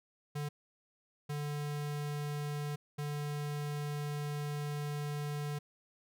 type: tone bursts at uneven times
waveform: square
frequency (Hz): 146.83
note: D3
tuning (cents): 0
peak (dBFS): -36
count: 3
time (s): 0.35-0.49 / 1.29-2.76 / 2.98-5.59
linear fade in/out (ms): 10
effects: none